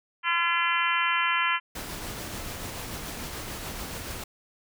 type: harmonic tone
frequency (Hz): 340.9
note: F4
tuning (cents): -42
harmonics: 3 / 4 / 5 / 6 / 7 / 8 / 9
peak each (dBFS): -28 / -29 / -30 / -31 / -31 / -32 / -33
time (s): 0.23-1.6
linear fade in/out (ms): 50
type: noise with tremolo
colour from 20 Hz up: pink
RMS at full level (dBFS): -35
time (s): 1.75-4.24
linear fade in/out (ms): 5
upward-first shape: triangle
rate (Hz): 6.9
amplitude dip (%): 30
effects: none